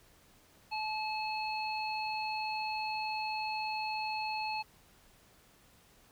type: harmonic tone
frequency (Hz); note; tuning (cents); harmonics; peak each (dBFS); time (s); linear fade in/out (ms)
863; A5; -34; 1 / 3 / 5; -35 / -39 / -42; 0.71-4.63; 20
effects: pink hiss -63 dBFS RMS until 6.11 s